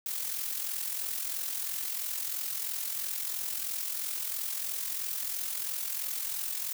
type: noise with amplitude modulation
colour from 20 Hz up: blue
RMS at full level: -32 dBFS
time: 0.06-6.73 s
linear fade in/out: 2 ms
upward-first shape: sine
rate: 43 Hz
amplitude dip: 55%
effects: none